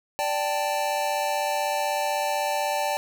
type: chord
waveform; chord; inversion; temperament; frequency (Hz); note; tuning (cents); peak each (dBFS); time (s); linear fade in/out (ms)
square; D suspended fourth; none; equal; 587.3 / 784 / 880; D5 / G5 / A5; 0 / 0 / 0; -29; 0.19-2.97; 0
effects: none